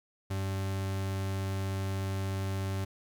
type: tone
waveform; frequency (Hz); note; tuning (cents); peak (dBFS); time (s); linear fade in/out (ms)
40% pulse; 96.7; G2; -23; -30; 0.3-2.85; 10
effects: 12-bit